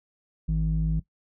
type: tone with low-pass filter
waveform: square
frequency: 53 Hz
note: G#1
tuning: 36 cents sharp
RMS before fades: -25 dBFS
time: 0.48-1 s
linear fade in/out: 10 ms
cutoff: 160 Hz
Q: 3.2
effects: noise-tail reverb RT60 0.1 s tail -17 dB re dry